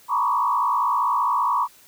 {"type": "tone with frequency modulation", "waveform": "sine", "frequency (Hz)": 1046.5, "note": "C6", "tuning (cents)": 0, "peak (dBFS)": -18, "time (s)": [0.08, 1.68], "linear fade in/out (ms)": 50, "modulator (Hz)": 55.2, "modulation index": 2.2, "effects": ["white hiss -52 dBFS RMS until 1.87 s"]}